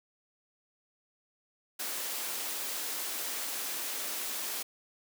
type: high-pass noise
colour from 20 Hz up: white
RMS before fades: -36 dBFS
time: 1.79-4.63 s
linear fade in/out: 10 ms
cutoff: 250 Hz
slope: 24 dB/octave
effects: none